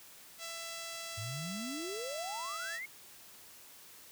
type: tone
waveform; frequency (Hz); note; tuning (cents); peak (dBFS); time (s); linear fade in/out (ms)
5% pulse; 666; E5; +18; -30; 0.38-2.8; 50
type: exponential sweep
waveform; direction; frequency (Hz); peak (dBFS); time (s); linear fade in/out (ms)
sine; up; 100.7 to 2217; -39; 1.17-2.86; 10
effects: white hiss -55 dBFS RMS until 4.11 s + high-pass 60 Hz 12 dB/octave